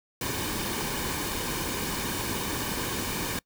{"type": "noise with comb filter", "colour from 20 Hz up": "pink", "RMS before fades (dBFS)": -31, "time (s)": [0.21, 3.39], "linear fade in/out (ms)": 2, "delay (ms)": 1.5, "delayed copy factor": -0.55, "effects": ["noise-tail reverb RT60 0.1 s tail -24 dB re dry"]}